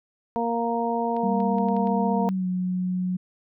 harmonic tone, 233.1 Hz, A#3, in tune, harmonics 1 / 2 / 3 / 4, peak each -28 / -28 / -28 / -28 dBFS, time 0.36-2.29 s, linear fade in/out 0 ms
clicks, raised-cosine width 0.3 ms, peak -30 dBFS, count 6, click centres 1.166 / 1.403 / 1.584 / 1.686 / 1.766 / 1.872 s
sine tone with pitch glide, 198 to 182.62 Hz, G3 to F#3, +18 to -22 cents, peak -23 dBFS, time 1.23-3.17 s, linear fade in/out 10 ms, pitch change -140 cents, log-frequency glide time 2.16-2.47 s
effects none

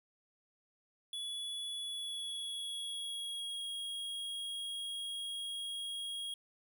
square tone with pitch glide, 3407 to 3285 Hz, G#7 to G#7, +44 to -20 cents, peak -39 dBFS, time 1.13-6.34 s, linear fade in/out 2 ms, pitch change -64 cents, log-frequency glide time 1.76-3.69 s, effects none

